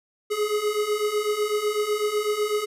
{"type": "beating tone pair", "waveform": "square", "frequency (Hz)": [415.3, 423.3], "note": ["G#4", "G#4"], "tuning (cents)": [0, 33], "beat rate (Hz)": 8, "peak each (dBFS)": [-28, -25], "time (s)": [0.3, 2.66], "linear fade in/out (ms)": 20, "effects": ["resampled to 32000 Hz"]}